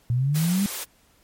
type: exponential sweep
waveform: sine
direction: up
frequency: 116.54 to 206.2 Hz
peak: -19 dBFS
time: 0.1-0.66 s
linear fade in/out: 0 ms
type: high-pass noise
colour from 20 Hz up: white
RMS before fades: -32 dBFS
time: 0.34-0.85 s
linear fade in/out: 20 ms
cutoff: 280 Hz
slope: 48 dB/octave
effects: pink hiss -60 dBFS RMS until 1.23 s + MP3 64 kbps